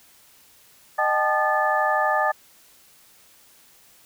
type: tone cluster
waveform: sine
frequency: 614 / 774 / 866 / 1216 / 1741 Hz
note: D#5 / G5 / A5 / D#6 / A6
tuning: -23 / -22 / -28 / -40 / -19 cents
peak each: -25 dBFS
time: 0.98-2.32 s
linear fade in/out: 10 ms
effects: white hiss -54 dBFS RMS until 4.05 s